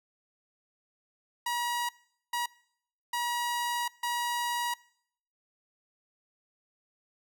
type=tone bursts at uneven times; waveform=sawtooth; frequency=959 Hz; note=A#5; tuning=49 cents sharp; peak=-25 dBFS; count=4; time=1.46-1.89 / 2.33-2.46 / 3.13-3.88 / 4.03-4.74 s; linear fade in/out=5 ms; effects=noise-tail reverb RT60 0.7 s tail -24 dB re dry